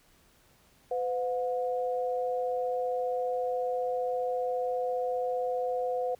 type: tone pair together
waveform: sine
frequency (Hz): 505 / 719.8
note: B4 / F#5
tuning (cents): +39 / -48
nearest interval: tritone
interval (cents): 613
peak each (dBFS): -29 / -33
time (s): 0.91-6.15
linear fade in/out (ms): 5
effects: pink hiss -63 dBFS RMS until 6.19 s